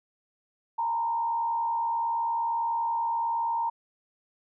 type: tone with frequency modulation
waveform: sine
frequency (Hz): 925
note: A#5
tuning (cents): -14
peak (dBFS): -25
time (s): 0.78-3.7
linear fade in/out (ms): 10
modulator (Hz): 70.8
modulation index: 0.47
effects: none